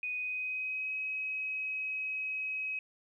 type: tone with pitch glide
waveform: sine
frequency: 2489 to 2544 Hz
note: D#7 to D#7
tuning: 0 to +38 cents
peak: -33 dBFS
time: 0.03-2.79 s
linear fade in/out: 2 ms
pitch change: +38 cents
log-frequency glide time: 0.13-0.93 s
effects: 12-bit